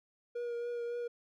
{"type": "tone with vibrato", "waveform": "triangle", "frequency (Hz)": 476.3, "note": "A#4", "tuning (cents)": 37, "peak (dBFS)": -33, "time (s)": [0.35, 1.08], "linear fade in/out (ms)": 10, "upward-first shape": "triangle", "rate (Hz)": 3.6, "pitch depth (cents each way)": 20, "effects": []}